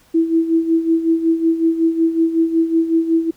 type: tone with tremolo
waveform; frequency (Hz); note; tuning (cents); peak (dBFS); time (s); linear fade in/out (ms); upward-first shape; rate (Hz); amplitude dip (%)
sine; 328.1; E4; -8; -10; 0.14-3.31; 10; sine; 5.4; 70
effects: pink hiss -53 dBFS RMS until 3.36 s